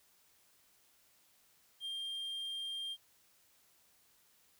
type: tone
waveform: triangle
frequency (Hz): 3195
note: G7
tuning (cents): +32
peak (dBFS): -37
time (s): 1.8-2.97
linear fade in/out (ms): 50
effects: white hiss -69 dBFS RMS until 4.59 s